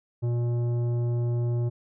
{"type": "tone with tanh clipping", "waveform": "sine", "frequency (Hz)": 119.6, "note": "A#2", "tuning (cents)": 45, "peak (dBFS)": -25, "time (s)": [0.22, 1.7], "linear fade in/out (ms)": 20, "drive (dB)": 11, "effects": []}